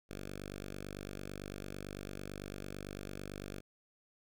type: tone with notch filter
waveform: 5% pulse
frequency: 48.96 Hz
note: G1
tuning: 1 cent flat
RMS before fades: -45 dBFS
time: 0.09-3.61 s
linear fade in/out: 20 ms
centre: 870 Hz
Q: 1.5
effects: none